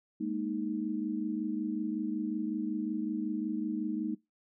sine chord, Ab suspended second, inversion none, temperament equal, 207.7 / 233.1 / 311.1 Hz, Ab3 / Bb3 / Eb4, 0 / 0 / 0 cents, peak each -36 / -36 / -34 dBFS, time 0.2-4.15 s, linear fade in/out 10 ms, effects noise-tail reverb RT60 0.2 s tail -22 dB re dry

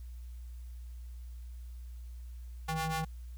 sawtooth ring-modulated tone, 320.4 Hz, E4, 49 cents flat, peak -25 dBFS, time 2.68-3.05 s, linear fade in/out 10 ms, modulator 477 Hz, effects added 60 Hz sine -42 dBFS peak until 3.37 s + white hiss -67 dBFS RMS until 3.37 s

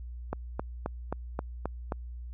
click train, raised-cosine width 1 ms, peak -17 dBFS, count 7, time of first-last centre 0.33-1.922 s, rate 3.77 Hz, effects added 60 Hz sine -38 dBFS peak until 2.33 s

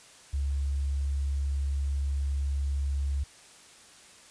triangle tone with tanh clipping, 69.8 Hz, C#2, 13 cents sharp, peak -26 dBFS, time 0.33-3.24 s, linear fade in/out 10 ms, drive 4 dB, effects white hiss -53 dBFS RMS until 4.3 s + resampled to 22050 Hz

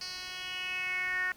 10% pulse tone with band-pass filter sweep, 367 Hz, F#4, 14 cents flat, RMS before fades -35 dBFS, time 0.01-1.32 s, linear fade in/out 2 ms, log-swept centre 4500 to 1700 Hz, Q 5.8, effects pink hiss -57 dBFS RMS until 1.36 s

